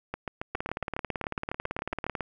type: two click trains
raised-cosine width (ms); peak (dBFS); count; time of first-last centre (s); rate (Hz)
0.5; -16 / -17; 31 / 15; 0.55-2.207 / 0.14-2.066; 18.1 / 7.27
effects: none